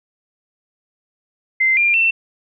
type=tone with pitch steps; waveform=sine; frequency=2077 / 2394 / 2688 Hz; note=C7 / D7 / E7; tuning=-13 / +33 / +33 cents; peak=-12 dBFS; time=1.6-2.11 s; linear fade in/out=10 ms; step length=170 ms; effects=none